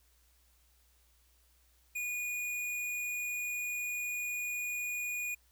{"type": "tone", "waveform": "square", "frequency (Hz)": 2452, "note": "D#7", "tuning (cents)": -26, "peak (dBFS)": -35, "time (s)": [1.95, 5.35], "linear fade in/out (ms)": 10, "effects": ["added 60 Hz sine -67 dBFS peak until 5.51 s", "white hiss -70 dBFS RMS until 5.51 s"]}